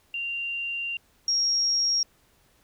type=tone pair in turn; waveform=sine; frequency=2775 / 5589 Hz; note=F7 / F8; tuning=-12 / 0 cents; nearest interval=octave; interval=1212 cents; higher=second; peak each=-28 / -21 dBFS; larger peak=second; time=0.14-0.97 / 1.28-2.03 s; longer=first; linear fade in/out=2 ms; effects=pink hiss -63 dBFS RMS until 2.63 s